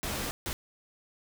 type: noise bursts at uneven times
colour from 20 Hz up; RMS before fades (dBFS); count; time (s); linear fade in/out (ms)
pink; -34; 2; 0.03-0.31 / 0.46-0.53; 0
effects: none